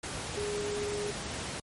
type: tone in noise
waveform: sine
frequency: 413 Hz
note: G#4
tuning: 10 cents flat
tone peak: -32 dBFS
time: 0.37-1.11 s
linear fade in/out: 5 ms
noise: pink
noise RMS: -37 dBFS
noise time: 0.03-1.6 s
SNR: +2 dB
effects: high-pass 60 Hz 12 dB/octave + MP3 48 kbps